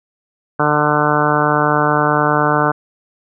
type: harmonic tone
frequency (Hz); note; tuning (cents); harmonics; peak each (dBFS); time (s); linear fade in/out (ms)
149.2; D3; +28; 1 / 2 / 3 / 4 / 5 / 6 / 7 / 8 / 9 / 10; -21 / -21 / -21 / -21 / -21 / -21 / -21 / -21 / -21 / -21; 0.59-2.72; 10
effects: none